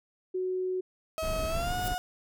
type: tone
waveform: sine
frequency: 370 Hz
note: F#4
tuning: in tune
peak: -28 dBFS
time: 0.34-0.81 s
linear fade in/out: 10 ms
type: tone with pitch glide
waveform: 35% pulse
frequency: 639 to 725.6 Hz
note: D#5 to F#5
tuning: +46 to -34 cents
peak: -29 dBFS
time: 1.18-1.98 s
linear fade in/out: 0 ms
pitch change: +220 cents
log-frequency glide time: 1.47-1.74 s
type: noise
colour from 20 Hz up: brown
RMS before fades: -34 dBFS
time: 1.22-1.95 s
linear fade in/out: 10 ms
type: noise with exponential growth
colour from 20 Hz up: blue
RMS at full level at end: -35 dBFS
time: 1.73-1.88 s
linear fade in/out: 1 ms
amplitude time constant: 32 ms
effects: none